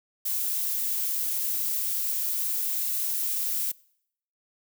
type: noise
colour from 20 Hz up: violet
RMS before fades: -28 dBFS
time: 0.25-3.72 s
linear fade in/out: 10 ms
effects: noise-tail reverb RT60 0.7 s tail -24 dB re dry